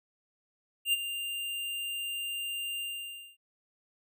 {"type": "tone with ADSR envelope", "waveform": "square", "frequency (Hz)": 2794, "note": "F7", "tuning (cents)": 0, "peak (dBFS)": -23, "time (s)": [0.85, 3.37], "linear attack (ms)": 80, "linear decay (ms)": 26, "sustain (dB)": -11, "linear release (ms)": 570, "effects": []}